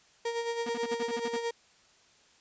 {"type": "tone with tremolo", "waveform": "35% pulse", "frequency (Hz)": 466.2, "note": "A#4", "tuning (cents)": 0, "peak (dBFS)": -27, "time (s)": [0.25, 1.51], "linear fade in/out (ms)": 5, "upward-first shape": "sine", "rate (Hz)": 9.2, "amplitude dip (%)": 55}
{"type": "tone bursts", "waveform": "sawtooth", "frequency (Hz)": 240.5, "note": "B3", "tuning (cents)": -46, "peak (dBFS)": -31, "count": 9, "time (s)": [0.66, 1.366], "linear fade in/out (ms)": 5, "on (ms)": 34, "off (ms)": 50}
{"effects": ["white hiss -62 dBFS RMS until 2.4 s", "resampled to 16000 Hz"]}